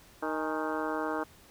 harmonic tone with a mistuned harmonic, 155.56 Hz, D#3, in tune, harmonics 2 / 3 / 4 / 5 / 6 / 7 / 8 / 9 / 10, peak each -35 / -37 / -38 / -39 / -40 / -40 / -41 / -42 / -42 dBFS, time 0.22-1.24 s, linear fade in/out 10 ms, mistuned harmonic 5, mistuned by +96 cents, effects pink hiss -57 dBFS RMS until 1.5 s

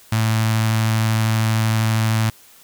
sawtooth tone with notch filter, 110.9 Hz, A2, 14 cents sharp, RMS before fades -18 dBFS, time 0.12-2.3 s, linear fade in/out 5 ms, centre 420 Hz, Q 0.66, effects white hiss -48 dBFS RMS until 2.63 s

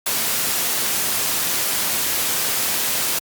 white noise, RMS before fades -21 dBFS, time 0.06-3.19 s, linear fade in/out 5 ms, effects high-pass 100 Hz 12 dB/octave + Opus 48 kbps

